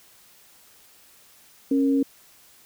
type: tone pair together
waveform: sine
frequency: 273.7 / 466.2 Hz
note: C#4 / A#4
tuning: -22 / 0 cents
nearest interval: major sixth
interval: 922 cents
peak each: -18 / -28 dBFS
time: 1.71-2.03 s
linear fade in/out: 5 ms
effects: white hiss -54 dBFS RMS until 2.65 s